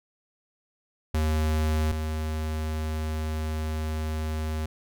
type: tone pair in turn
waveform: square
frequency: 77.78 / 78.05 Hz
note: D#2 / D#2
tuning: 0 / +6 cents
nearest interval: unison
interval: 6 cents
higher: second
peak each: -23 / -28 dBFS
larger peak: first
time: 1.14-1.92 / 1.92-4.66 s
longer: second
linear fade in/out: 5 ms
effects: none